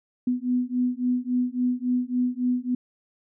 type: beating tone pair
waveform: sine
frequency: 246.9 / 250.5 Hz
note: B3 / B3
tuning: 0 / +25 cents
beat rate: 3.6 Hz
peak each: -25 dBFS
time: 0.27-2.75 s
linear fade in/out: 5 ms
effects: none